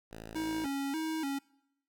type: tone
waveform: 5% pulse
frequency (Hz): 55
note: A1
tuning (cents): 0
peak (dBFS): -33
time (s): 0.11-0.67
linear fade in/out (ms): 5
type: tone with vibrato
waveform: square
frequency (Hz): 296.6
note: D4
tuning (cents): +17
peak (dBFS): -33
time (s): 0.35-1.39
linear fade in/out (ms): 10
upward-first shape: square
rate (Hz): 1.7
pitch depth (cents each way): 120
effects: noise-tail reverb RT60 0.8 s tail -24 dB re dry